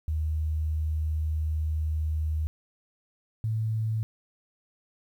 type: tone pair in turn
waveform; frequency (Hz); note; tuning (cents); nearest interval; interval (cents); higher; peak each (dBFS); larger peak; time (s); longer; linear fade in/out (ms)
sine; 77.78 / 110.38; D#2 / A2; 0 / +6; tritone; 606; second; -25; neither; 0.08-2.47 / 3.44-4.03; first; 0
effects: 10-bit